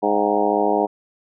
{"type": "harmonic tone with a mistuned harmonic", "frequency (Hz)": 103.83, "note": "G#2", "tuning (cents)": 0, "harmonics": [2, 3, 4, 5, 6, 7, 8, 9], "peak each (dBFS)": [-28, -24, -22, -25, -25, -23, -24, -26], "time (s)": [0.02, 0.87], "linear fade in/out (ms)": 20, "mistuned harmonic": 8, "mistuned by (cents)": -63, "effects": []}